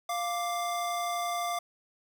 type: tone pair together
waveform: square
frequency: 698.5 / 1174.7 Hz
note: F5 / D6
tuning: 0 / 0 cents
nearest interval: major sixth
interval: 900 cents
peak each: -32 / -35 dBFS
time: 0.09-1.59 s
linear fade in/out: 5 ms
effects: none